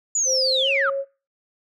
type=linear sweep; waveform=sine; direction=down; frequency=7030 to 1174.7 Hz; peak=-18 dBFS; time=0.15-0.9 s; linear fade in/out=5 ms
type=tone with pitch glide; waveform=sine; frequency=523.3 to 549.3 Hz; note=C5 to C#5; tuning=0 to -16 cents; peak=-22 dBFS; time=0.25-1.05 s; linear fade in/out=50 ms; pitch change=+84 cents; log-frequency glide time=0.6-0.69 s
effects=noise-tail reverb RT60 0.4 s tail -26 dB re dry + tanh soft clip ceiling -10 dBFS